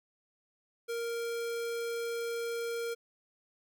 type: tone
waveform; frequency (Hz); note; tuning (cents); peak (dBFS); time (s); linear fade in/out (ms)
square; 466.2; A#4; 0; -34; 0.88-2.95; 20
effects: none